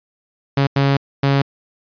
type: tone bursts at uneven times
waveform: sawtooth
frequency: 138.59 Hz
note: C#3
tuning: in tune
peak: -9 dBFS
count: 3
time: 0.57-0.67 / 0.76-0.97 / 1.23-1.42 s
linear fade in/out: 5 ms
effects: resampled to 11025 Hz